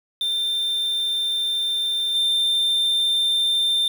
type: tone with level steps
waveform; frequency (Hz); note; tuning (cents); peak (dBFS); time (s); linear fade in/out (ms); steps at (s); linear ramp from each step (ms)
triangle; 3587; A7; +33; -19 / -16; 0.21-3.88; 2; 2.14; 20
effects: 7-bit